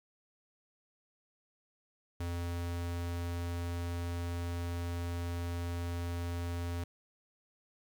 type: tone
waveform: square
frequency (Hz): 86.3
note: F2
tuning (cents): -20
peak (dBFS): -35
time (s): 2.2-6.84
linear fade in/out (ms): 5
effects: 11-bit